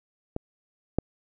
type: clicks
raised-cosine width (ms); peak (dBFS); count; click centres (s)
2; -16 / -9; 2; 0.364 / 0.986
effects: none